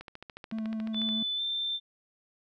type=click train; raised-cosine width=0.3 ms; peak=-27 dBFS; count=16; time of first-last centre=0.01-1.089 s; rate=13.9 Hz
type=tone with vibrato; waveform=triangle; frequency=220 Hz; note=A3; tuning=in tune; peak=-29 dBFS; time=0.52-1.23 s; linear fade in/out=5 ms; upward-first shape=triangle; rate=6.2 Hz; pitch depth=19 cents each way
type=tone with pitch glide; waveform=sine; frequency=3500 to 3565 Hz; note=A7 to A7; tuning=-10 to +22 cents; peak=-29 dBFS; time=0.93-1.8 s; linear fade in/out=50 ms; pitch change=+32 cents; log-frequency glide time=1.36-1.41 s
effects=none